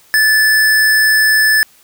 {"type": "tone", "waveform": "square", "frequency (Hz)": 1742, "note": "A6", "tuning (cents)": -18, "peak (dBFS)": -9, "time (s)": [0.14, 1.63], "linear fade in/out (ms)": 0, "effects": ["white hiss -48 dBFS RMS until 1.83 s"]}